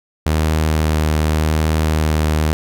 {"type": "tone with vibrato", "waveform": "sawtooth", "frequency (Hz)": 77.78, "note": "D#2", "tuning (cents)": 0, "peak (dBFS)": -10, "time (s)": [0.26, 2.53], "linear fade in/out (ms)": 0, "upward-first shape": "triangle", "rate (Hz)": 0.86, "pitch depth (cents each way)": 15, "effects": []}